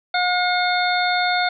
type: harmonic tone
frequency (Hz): 720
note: F#5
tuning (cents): -47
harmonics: 1 / 2 / 3 / 5 / 6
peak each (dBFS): -20 / -23 / -25 / -27 / -28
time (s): 0.14-1.49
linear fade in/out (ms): 5
effects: none